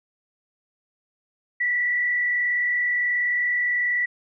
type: tone with frequency modulation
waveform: sine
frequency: 1957 Hz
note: B6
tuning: 16 cents flat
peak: -20 dBFS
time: 1.6-4.06 s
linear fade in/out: 10 ms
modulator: 41.4 Hz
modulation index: 0.73
effects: none